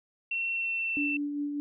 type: tone with pitch glide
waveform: sine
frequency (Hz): 2714 to 2677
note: E7 to E7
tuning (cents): +50 to +26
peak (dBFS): -28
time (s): 0.31-1.17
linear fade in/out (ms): 5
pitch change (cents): -24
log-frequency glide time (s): 0.53-1.03
type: tone with tremolo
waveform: sine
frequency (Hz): 290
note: D4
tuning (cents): -22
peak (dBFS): -28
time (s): 0.97-1.6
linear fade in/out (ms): 0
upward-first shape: sine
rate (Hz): 5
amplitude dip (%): 35
effects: none